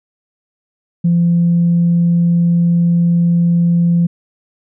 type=tone; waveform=sine; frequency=171.3 Hz; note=F3; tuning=33 cents flat; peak=-8 dBFS; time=1.04-4.07 s; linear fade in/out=10 ms; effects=tanh soft clip ceiling -5 dBFS